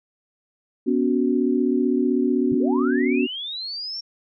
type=chord; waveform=sine; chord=B suspended second; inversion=none; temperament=equal with one note detuned; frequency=246.9 / 282.7 / 370 Hz; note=B3 / C#4 / F#4; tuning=0 / +34 / 0 cents; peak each=-21 / -22 / -23 dBFS; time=0.86-3.27 s; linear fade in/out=20 ms
type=linear sweep; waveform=sine; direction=up; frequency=75.1 to 5550 Hz; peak=-28 dBFS; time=2.51-4.01 s; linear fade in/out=10 ms
effects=none